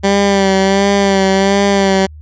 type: tone with vibrato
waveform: 15% pulse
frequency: 196 Hz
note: G3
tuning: in tune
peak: -3 dBFS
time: 0.03-2.07 s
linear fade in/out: 20 ms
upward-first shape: sine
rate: 1.4 Hz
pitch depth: 38 cents each way
effects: added 76 Hz sine -31 dBFS peak until 2.21 s + resampled to 16000 Hz